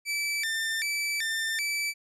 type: tone with vibrato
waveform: sawtooth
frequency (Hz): 2037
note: C7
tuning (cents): -47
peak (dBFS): -24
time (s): 0.05-1.94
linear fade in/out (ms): 50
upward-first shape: square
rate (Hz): 1.3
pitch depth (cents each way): 220
effects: low-pass 12000 Hz 12 dB/octave